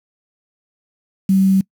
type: tone with quantisation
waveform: sine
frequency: 191.9 Hz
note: G3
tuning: 37 cents flat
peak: -10 dBFS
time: 1.29-1.61 s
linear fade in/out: 5 ms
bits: 6
effects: noise-tail reverb RT60 0.1 s tail -24 dB re dry